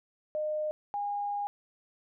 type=tone pair in turn; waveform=sine; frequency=611 / 815.6 Hz; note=D#5 / G#5; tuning=-32 / -32 cents; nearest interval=perfect fourth; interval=500 cents; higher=second; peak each=-29 / -30 dBFS; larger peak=first; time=0.35-0.71 / 0.94-1.47 s; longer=second; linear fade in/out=0 ms; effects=none